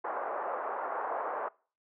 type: band-pass noise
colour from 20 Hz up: pink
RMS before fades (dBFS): -35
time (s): 0.04-1.49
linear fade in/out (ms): 10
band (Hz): 540 to 1300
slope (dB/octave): 24
effects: noise-tail reverb RT60 0.4 s tail -24 dB re dry + low-pass 2000 Hz 12 dB/octave